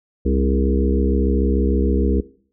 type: harmonic tone with a mistuned harmonic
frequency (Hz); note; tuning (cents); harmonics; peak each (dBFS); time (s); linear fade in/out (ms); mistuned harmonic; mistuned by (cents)
66.7; C2; +34; 1 / 3 / 4 / 5 / 6 / 7; -18 / -23 / -24 / -25 / -26 / -26; 0.25-2.21; 10; 6; +33
effects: noise-tail reverb RT60 0.5 s tail -19 dB re dry